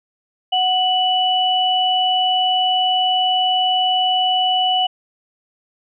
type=tone pair together; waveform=sine; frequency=740 / 2960 Hz; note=F#5 / F#7; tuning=0 / 0 cents; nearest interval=2 octaves; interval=2400 cents; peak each=-17 dBFS; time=0.52-4.87 s; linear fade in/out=10 ms; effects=none